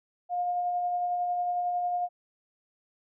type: tone with tremolo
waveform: sine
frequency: 711 Hz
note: F5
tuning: 31 cents sharp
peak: -25 dBFS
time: 0.29-2.09 s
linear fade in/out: 50 ms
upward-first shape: sine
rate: 11 Hz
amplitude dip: 25%
effects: none